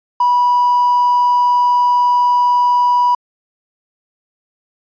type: tone with hard clipping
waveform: triangle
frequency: 978 Hz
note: B5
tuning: 17 cents flat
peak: -10 dBFS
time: 0.2-3.15 s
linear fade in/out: 5 ms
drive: 4 dB
effects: resampled to 11025 Hz